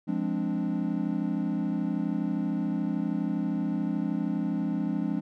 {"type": "chord", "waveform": "triangle", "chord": "D half-diminished seventh", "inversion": "first", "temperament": "equal", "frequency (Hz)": [174.61, 207.7, 261.6, 293.7], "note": ["F3", "Ab3", "C4", "D4"], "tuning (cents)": [0, 0, 0, 0], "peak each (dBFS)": [-30, -29, -31, -30], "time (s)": [0.07, 5.21], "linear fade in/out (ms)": 20, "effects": []}